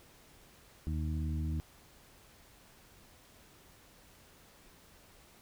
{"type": "harmonic tone with a mistuned harmonic", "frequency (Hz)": 77.78, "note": "D#2", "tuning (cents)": 0, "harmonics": [1, 2, 3, 4], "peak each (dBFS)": [-33, -39, -43, -45], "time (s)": [0.87, 1.6], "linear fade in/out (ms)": 0, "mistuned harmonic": 1, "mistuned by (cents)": 18, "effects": ["pink hiss -60 dBFS RMS until 5.41 s"]}